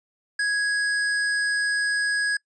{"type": "tone", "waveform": "square", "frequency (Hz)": 1661.2, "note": "G#6", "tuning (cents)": 0, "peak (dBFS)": -22, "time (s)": [0.39, 2.37], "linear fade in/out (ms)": 5, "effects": ["noise-tail reverb RT60 0.1 s tail -25 dB re dry", "resampled to 22050 Hz"]}